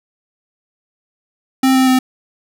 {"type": "tone with pitch steps", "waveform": "square", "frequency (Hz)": [263.3, 260.9, 257.7], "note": ["C4", "C4", "C4"], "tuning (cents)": [11, -5, -26], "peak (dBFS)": -10, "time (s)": [1.63, 1.99], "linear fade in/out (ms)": 5, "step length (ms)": 120, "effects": []}